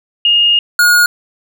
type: tone pair in turn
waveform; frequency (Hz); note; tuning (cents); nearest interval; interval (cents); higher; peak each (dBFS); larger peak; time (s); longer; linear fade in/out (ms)
sine / square; 2845 / 1439; F7 / F#6; +31 / -49; octave; 1180; first; -7; neither; 0.25-0.59 / 0.79-1.06; first; 2
effects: none